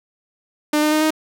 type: tone with pitch steps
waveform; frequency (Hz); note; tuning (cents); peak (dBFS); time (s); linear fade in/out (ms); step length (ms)
sawtooth; 300 / 304 / 308.1 / 312.2; D4 / D#4 / D#4 / D#4; +37 / -40 / -17 / +6; -11; 0.73-1.106; 5; 94
effects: none